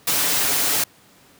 white noise with comb filter, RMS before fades -20 dBFS, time 0.07-0.84 s, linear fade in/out 5 ms, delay 6.9 ms, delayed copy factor +0.6, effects pink hiss -52 dBFS RMS until 1.39 s + high-pass 100 Hz 12 dB/octave

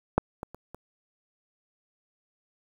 clicks, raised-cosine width 1 ms, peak -6 / -20 / -28 / -27 dBFS, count 4, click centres 0.18 / 0.431 / 0.546 / 0.746 s, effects 8-bit

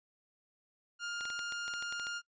sawtooth tone, 1409 Hz, F6, 15 cents sharp, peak -33 dBFS, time 0.99-2.22 s, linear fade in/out 50 ms
clicks, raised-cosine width 0.2 ms, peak -28 dBFS, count 11, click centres 1.209 / 1.254 / 1.302 / 1.392 / 1.523 / 1.68 / 1.738 / 1.825 / 1.925 / 1.997 / 2.069 s
effects noise-tail reverb RT60 0.1 s tail -23 dB re dry + resampled to 16000 Hz

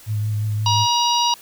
sine tone with vibrato, 106.3 Hz, G#2, 41 cents sharp, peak -19 dBFS, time 0.06-0.87 s, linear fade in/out 50 ms, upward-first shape triangle, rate 5.7 Hz, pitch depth 27 cents each way
harmonic tone, 954 Hz, A#5, 40 cents sharp, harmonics 1 / 3 / 4 / 5 / 6, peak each -18 / -23 / -24 / -25 / -26 dBFS, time 0.66-1.34 s, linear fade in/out 2 ms
effects white hiss -45 dBFS RMS until 1.41 s

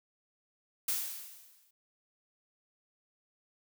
blue noise with exponential decay, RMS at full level -30 dBFS, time 0.88-1.71 s, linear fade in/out 5 ms, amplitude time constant 180 ms, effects none

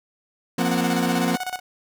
35% pulse chord, F suspended fourth, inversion none, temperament equal, 174.61 / 233.1 / 261.6 Hz, F3 / Bb3 / C4, 0 / 0 / 0 cents, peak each -23 dBFS, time 0.58-1.36 s, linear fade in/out 5 ms
sawtooth tone with tremolo, 737 Hz, F#5, 7 cents flat, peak -21 dBFS, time 0.59-1.6 s, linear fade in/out 20 ms, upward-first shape square, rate 16 Hz, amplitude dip 80%
effects none

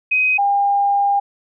sine tone pair in turn, 2516 / 803.8 Hz, D#7 / G5, +19 / +43 cents, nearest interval octave + minor sixth, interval 1976 cents, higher first, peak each -13 / -13 dBFS, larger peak neither, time 0.11-0.38 / 0.38-1.2 s, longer second, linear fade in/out 10 ms, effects none

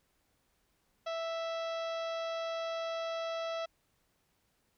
harmonic tone, 659.3 Hz, E5, in tune, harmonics 1 / 2 / 3 / 4 / 5 / 6 / 7 / 8 / 9, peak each -35 / -42 / -50 / -50 / -49 / -52 / -58 / -56 / -60 dBFS, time 1.06-3.66 s, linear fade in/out 10 ms, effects pink hiss -75 dBFS RMS until 4.77 s

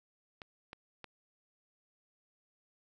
clicks, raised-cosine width 0.3 ms, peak -29 dBFS, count 3, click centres 0.418 / 0.731 / 1.043 s, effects none

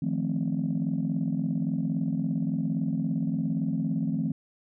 sine chord, F dominant seventh, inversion third, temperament just, 157.15 / 174.61 / 218.3 / 261.9 Hz, Eb3 / F3 / A3 / C4, +18 / 0 / -13 / +2 cents, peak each -30 dBFS, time 0.02-4.32 s, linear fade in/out 5 ms, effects tanh soft clip ceiling -18 dBFS

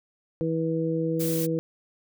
harmonic tone, 162.6 Hz, E3, 23 cents flat, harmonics 1 / 2 / 3, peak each -28 / -28 / -28 dBFS, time 0.41-1.59 s, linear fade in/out 0 ms
blue noise, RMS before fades -33 dBFS, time 1.19-1.47 s, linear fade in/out 20 ms
effects none

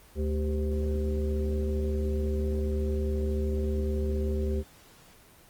harmonic tone with a mistuned harmonic, 73.42 Hz, D2, in tune, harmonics 1 / 3 / 5 / 7, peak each -27 / -35 / -33 / -40 dBFS, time 0.15-4.64 s, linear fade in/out 50 ms, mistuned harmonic 5, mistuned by +100 cents, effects pink hiss -55 dBFS RMS until 5.49 s + Opus 24 kbps

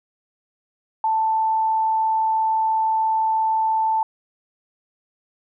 sine tone, 883 Hz, A5, 6 cents sharp, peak -17 dBFS, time 1.04-4.03 s, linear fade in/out 2 ms, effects none

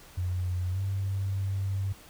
sine tone with pitch glide, 90.3 to 97.34 Hz, F#2 to G2, -42 to -12 cents, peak -27 dBFS, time 0.17-1.93 s, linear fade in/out 10 ms, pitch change +130 cents, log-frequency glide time 0.7-0.8 s, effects pink hiss -52 dBFS RMS until 2.09 s

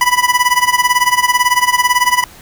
25% pulse tone with tremolo, 987.8 Hz, B5, in tune, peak -3 dBFS, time 0.01-2.24 s, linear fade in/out 2 ms, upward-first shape sine, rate 18 Hz, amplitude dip 85%, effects pink hiss -39 dBFS RMS until 2.41 s

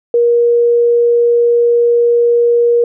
sine tone, 474.1 Hz, A#4, 29 cents sharp, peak -7 dBFS, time 0.14-2.84 s, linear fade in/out 2 ms, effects none

